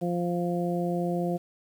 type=harmonic tone; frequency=174.61 Hz; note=F3; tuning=in tune; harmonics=1 / 2 / 3 / 4; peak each=-28 / -31 / -33 / -34 dBFS; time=0.01-1.38 s; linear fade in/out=20 ms; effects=9-bit